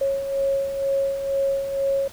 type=beating tone pair; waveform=sine; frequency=547 / 549.1 Hz; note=C#5 / C#5; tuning=-23 / -17 cents; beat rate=2.1 Hz; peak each=-29 / -21 dBFS; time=0.01-2.08 s; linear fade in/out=5 ms; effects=pink hiss -44 dBFS RMS until 2.12 s